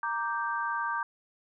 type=chord; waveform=sine; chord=G minor; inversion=first; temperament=equal; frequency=932.3 / 1174.7 / 1568 Hz; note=Bb5 / D6 / G6; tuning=0 / 0 / 0 cents; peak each=-33 dBFS; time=0.03-1.03 s; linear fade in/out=2 ms; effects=none